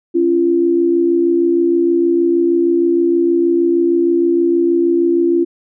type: tone pair together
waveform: sine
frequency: 276.5 / 342.9 Hz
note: C#4 / F4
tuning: -4 / -32 cents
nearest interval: major third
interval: 372 cents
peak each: -18 / -11 dBFS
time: 0.14-5.45 s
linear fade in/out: 20 ms
effects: none